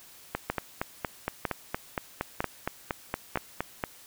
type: two click trains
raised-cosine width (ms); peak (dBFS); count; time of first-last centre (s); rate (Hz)
0.5; -12 / -13; 4 / 16; 0.5-3.357 / 0.35-3.838; 1.05 / 4.3
effects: white hiss -52 dBFS RMS until 4.06 s